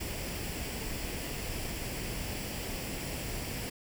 pink noise with comb filter, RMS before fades -37 dBFS, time 0-3.7 s, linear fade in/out 10 ms, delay 0.39 ms, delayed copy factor +0.5, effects none

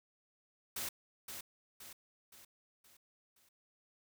white noise with echo, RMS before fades -40 dBFS, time 0.76-0.89 s, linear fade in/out 5 ms, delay 520 ms, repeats 5, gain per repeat -6 dB, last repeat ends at 3.49 s, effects none

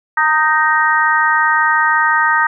harmonic tone with a mistuned harmonic, 311.1 Hz, D#4, in tune, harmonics 3 / 4 / 5 / 6, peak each -16 / -16 / -16 / -16 dBFS, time 0.17-2.47 s, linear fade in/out 5 ms, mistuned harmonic 3, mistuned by -23 cents, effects none

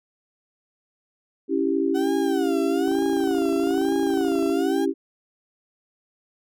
sine chord, C# diminished, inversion none, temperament equal, 277.2 / 329.6 / 392 Hz, C#4 / E4 / G4, 0 / 0 / 0 cents, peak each -24 dBFS, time 1.48-4.94 s, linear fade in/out 50 ms
35% pulse tone with vibrato, 742 Hz, F#5, 5 cents sharp, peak -29 dBFS, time 1.94-4.86 s, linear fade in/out 20 ms, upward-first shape sine, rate 1.1 Hz, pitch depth 170 cents each way
click train, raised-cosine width 1 ms, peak -27 dBFS, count 46, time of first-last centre 2.88-4.499 s, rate 27.8 Hz
effects none

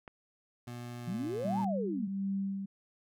click, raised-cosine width 0.5 ms, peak -31 dBFS, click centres 0.078 s
25% pulse tone with pitch glide, 120.9 to 117.93 Hz, B2 to A#2, -36 to +21 cents, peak -37 dBFS, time 0.67-1.65 s, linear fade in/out 5 ms, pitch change -43 cents, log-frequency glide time 1.02-1.2 s
sine exponential two-way sweep, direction up then down, 161.8 to 949 to 188.2 Hz, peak -33 dBFS, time 1.07-2.08 s, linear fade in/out 10 ms, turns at 1.6 s
sine tone with tremolo, 195.7 Hz, G3, 3 cents flat, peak -30 dBFS, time 1.44-2.66 s, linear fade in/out 10 ms, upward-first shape sine, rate 1.4 Hz, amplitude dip 50%
effects none

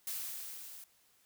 blue noise with level ramp, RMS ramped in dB -38 to -51 dBFS, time 0.07-0.84 s, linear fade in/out 2 ms, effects white hiss -69 dBFS RMS until 1.25 s

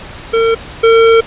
square tone pair in turn, 454.6 / 454.6 Hz, A#4 / A#4, -43 / -43 cents, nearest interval unison, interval 0 cents, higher neither, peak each -9 / -5 dBFS, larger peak second, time 0.33-0.55 / 0.83-1.21 s, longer second, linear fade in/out 10 ms, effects pink hiss -30 dBFS RMS until 1.26 s + resampled to 8000 Hz

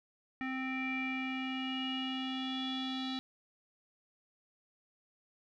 square tone with low-pass filter sweep, 261.5 Hz, C4, 1 cent flat, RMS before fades -37 dBFS, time 0.41-3.19 s, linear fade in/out 0 ms, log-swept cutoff 2100 to 3800 Hz, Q 9.6, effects none

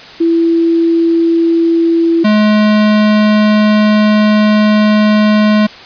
sine / square tone pair in turn, 333.2 / 212.1 Hz, E4 / G#3, +19 / +37 cents, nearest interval minor sixth, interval 782 cents, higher first, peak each -7 dBFS, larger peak neither, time 0.2-2.24 / 2.24-5.67 s, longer second, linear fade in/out 10 ms, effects white hiss -32 dBFS RMS until 5.85 s + resampled to 11025 Hz

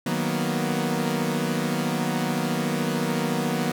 sawtooth chord, B major seventh, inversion first, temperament equal, 155.56 / 185 / 233.1 / 246.9 Hz, D#3 / F#3 / A#3 / B3, 0 / 0 / 0 / 0 cents, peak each -25 dBFS, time 0.06-3.72 s, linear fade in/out 5 ms, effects none

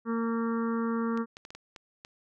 harmonic tone, 229.5 Hz, A#3, 27 cents flat, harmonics 1 / 2 / 4 / 5 / 6 / 7 / 8, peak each -28 / -34 / -43 / -38 / -41 / -49 / -51 dBFS, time 0.05-1.26 s, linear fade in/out 50 ms
clicks, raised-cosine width 0.2 ms, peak -27 dBFS, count 7, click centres 1.175 / 1.369 / 1.451 / 1.505 / 1.55 / 1.762 / 2.049 s
effects none

